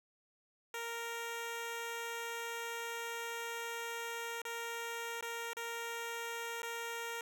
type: tone with dropouts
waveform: 10% pulse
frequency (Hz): 464.9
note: A#4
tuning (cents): -5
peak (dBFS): -31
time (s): 0.74-7.21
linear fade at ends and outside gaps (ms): 2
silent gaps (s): 4.418-4.451 / 5.21-5.225 / 5.533-5.568 / 6.62-6.63
effects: none